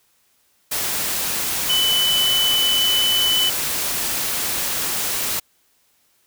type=tone in noise; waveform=sine; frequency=3000 Hz; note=F#7; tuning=23 cents sharp; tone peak=-16 dBFS; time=1.69-3.5 s; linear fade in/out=10 ms; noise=white; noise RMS=-23 dBFS; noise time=0.71-5.4 s; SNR=+4 dB; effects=white hiss -62 dBFS RMS until 6.26 s